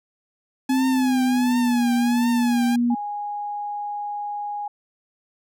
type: tone with vibrato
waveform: sawtooth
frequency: 846 Hz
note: G#5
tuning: 32 cents sharp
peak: -23 dBFS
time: 0.69-2.76 s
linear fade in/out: 5 ms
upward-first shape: triangle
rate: 1.4 Hz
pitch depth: 140 cents each way
type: tone with pitch glide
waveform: sine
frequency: 261.6 to 239.9 Hz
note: C4 to A#3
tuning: 0 to +50 cents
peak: -17 dBFS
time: 0.69-2.95 s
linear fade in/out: 10 ms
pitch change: -150 cents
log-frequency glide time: 0.87-1.8 s
type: tone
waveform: sine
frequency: 825 Hz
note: G#5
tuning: 12 cents flat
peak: -26 dBFS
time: 2.9-4.68 s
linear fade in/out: 5 ms
effects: none